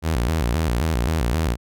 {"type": "tone with vibrato", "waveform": "sawtooth", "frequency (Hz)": 68.9, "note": "C#2", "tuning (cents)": -10, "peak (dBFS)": -15, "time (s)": [0.02, 1.57], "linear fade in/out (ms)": 50, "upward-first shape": "square", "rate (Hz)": 3.8, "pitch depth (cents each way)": 270, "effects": []}